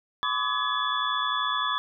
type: tone cluster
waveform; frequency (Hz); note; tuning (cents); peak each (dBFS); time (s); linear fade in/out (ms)
sine; 1014 / 1147 / 1257 / 1691 / 3436; B5 / D6 / D#6 / G#6 / A7; +45 / -41 / +17 / +31 / -42; -31 / -29 / -33 / -32 / -30; 0.23-1.78; 0
effects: none